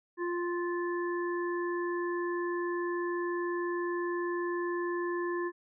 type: harmonic tone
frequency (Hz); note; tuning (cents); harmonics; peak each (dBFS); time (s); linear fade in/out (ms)
349.2; F4; 0; 1 / 3 / 5; -31 / -38 / -40; 0.17-5.52; 50
effects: none